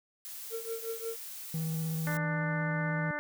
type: noise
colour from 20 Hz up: blue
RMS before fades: -43 dBFS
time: 0.25-2.17 s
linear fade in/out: 0 ms
type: tone with tremolo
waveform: triangle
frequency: 454.8 Hz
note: A#4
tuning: 43 cents flat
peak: -30 dBFS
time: 0.5-1.18 s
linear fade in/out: 50 ms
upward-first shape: triangle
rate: 5.6 Hz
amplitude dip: 95%
type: tone with vibrato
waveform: triangle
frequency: 160.5 Hz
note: E3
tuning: 46 cents flat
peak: -29 dBFS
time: 1.54-3.11 s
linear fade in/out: 2 ms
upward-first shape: sine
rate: 16 Hz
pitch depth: 19 cents each way
type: harmonic tone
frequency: 296.4 Hz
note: D4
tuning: 16 cents sharp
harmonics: 1 / 2 / 3 / 4 / 5 / 6 / 7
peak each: -43 / -39 / -42 / -43 / -38 / -39 / -43 dBFS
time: 2.07-3.19 s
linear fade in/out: 0 ms
effects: none